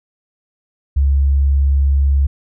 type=tone; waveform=sine; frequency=69.3 Hz; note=C#2; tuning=in tune; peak=-10 dBFS; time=0.96-2.27 s; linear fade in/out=10 ms; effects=none